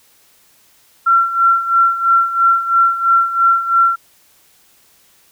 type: tone with tremolo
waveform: sine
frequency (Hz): 1361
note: F6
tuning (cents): -45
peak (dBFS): -7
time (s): 1.06-3.96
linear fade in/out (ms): 10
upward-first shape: sine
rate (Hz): 3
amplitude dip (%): 75
effects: white hiss -52 dBFS RMS until 5.31 s